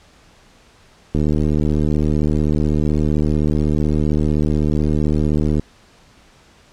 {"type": "click train", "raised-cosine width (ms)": 3, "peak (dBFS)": -6, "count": 338, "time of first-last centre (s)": [1.15, 5.596], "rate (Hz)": 75.8, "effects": ["pink hiss -50 dBFS RMS until 6.72 s", "low-pass 7000 Hz 12 dB/octave"]}